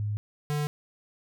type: tone pair in turn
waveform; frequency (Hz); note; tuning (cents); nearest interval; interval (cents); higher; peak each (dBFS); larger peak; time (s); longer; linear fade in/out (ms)
sine / square; 104.5 / 148.11; G#2 / D3; +11 / +15; tritone; 604; second; -27; neither; 0-0.17 / 0.5-0.67; neither; 0
effects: none